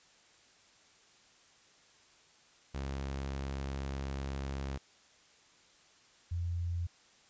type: tone pair in turn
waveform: sawtooth / sine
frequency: 68.1 / 86.35 Hz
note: C#2 / F2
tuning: -30 / -19 cents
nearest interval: major third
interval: 411 cents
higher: second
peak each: -32 / -32 dBFS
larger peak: neither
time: 2.74-4.78 / 6.31-6.87 s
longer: first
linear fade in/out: 10 ms
effects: white hiss -63 dBFS RMS until 7.29 s + resampled to 16000 Hz